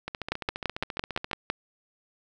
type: two click trains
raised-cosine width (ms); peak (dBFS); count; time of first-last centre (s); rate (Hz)
0.3; -17 / -10; 19 / 8; 0.08-1.313 / 0.32-1.5; 14.6 / 5.93
effects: none